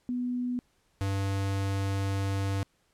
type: tone pair in turn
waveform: sine / square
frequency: 246.9 / 97.98 Hz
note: B3 / G2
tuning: 0 / 0 cents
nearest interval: octave + major third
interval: 1600 cents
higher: first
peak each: -28 dBFS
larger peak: neither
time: 0.09-0.59 / 1.01-2.63 s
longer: second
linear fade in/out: 0 ms
effects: pink hiss -70 dBFS RMS until 2.93 s + low-pass 11000 Hz 12 dB/octave

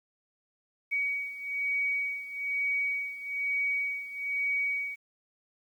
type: beating tone pair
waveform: sine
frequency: 2257 / 2258.1 Hz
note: C#7 / C#7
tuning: +31 / +31 cents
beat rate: 1.1 Hz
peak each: -30 / -34 dBFS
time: 0.91-4.96 s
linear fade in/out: 20 ms
effects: 10-bit

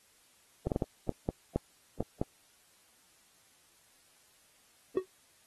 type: clicks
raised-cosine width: 2 ms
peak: -16 dBFS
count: 9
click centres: 0.67 / 0.718 / 0.761 / 0.822 / 1.093 / 1.289 / 1.56 / 2.006 / 2.215 s
type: tone with exponential decay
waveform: triangle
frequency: 373.9 Hz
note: F#4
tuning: 18 cents sharp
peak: -20 dBFS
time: 4.97-5.06 s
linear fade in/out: 2 ms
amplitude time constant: 18 ms
effects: white hiss -65 dBFS RMS until 5.46 s + AAC 32 kbps

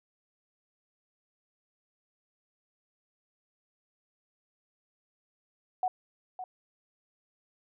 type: tone with echo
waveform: sine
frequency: 740 Hz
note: F#5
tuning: in tune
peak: -25 dBFS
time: 5.83-5.88 s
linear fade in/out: 2 ms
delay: 560 ms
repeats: 1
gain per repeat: -11 dB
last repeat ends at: 6.44 s
effects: none

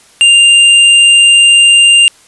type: tone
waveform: square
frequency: 2794 Hz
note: F7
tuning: in tune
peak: -3 dBFS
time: 0.21-2.08 s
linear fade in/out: 0 ms
effects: white hiss -43 dBFS RMS until 2.27 s + resampled to 24000 Hz

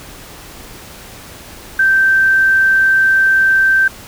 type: tone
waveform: sine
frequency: 1560 Hz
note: G6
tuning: 9 cents flat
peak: -8 dBFS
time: 1.79-3.88 s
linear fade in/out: 5 ms
effects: pink hiss -35 dBFS RMS until 4.07 s

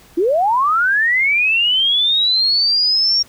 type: linear sweep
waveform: sine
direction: up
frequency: 312 to 5588 Hz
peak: -12 dBFS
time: 0.17-3.23 s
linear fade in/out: 10 ms
effects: pink hiss -47 dBFS RMS until 3.28 s

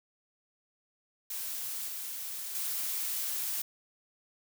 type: noise with level steps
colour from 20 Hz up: blue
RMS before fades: -37 / -39 / -34 dBFS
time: 1.3-3.62 s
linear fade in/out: 5 ms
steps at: 1.88 / 2.55 s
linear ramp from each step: 2 ms
effects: none

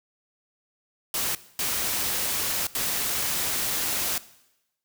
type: noise bursts at uneven times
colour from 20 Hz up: white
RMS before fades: -27 dBFS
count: 3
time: 1.14-1.35 / 1.59-2.67 / 2.75-4.18 s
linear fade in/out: 2 ms
effects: noise-tail reverb RT60 0.9 s tail -18 dB re dry

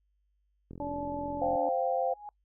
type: click train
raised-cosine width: 3 ms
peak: -31 dBFS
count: 38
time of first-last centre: 0.71-1.555 s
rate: 43.8 Hz
type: harmonic tone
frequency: 288.5 Hz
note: D4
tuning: 31 cents flat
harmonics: 1 / 2 / 3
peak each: -37 / -37 / -37 dBFS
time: 0.8-1.69 s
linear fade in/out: 2 ms
type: chord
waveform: sine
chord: C suspended fourth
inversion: none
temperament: equal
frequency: 523.3 / 698.5 / 784 Hz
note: C5 / F5 / G5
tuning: 0 / 0 / 0 cents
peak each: -30 / -31 / -32 dBFS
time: 1.41-2.14 s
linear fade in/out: 10 ms
type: tone with exponential growth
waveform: sine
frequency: 830.6 Hz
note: G#5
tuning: in tune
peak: -37 dBFS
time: 1.96-2.29 s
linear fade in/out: 1 ms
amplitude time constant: 71 ms
effects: noise-tail reverb RT60 0.1 s tail -26 dB re dry + added 50 Hz sine -70 dBFS peak until 2.44 s

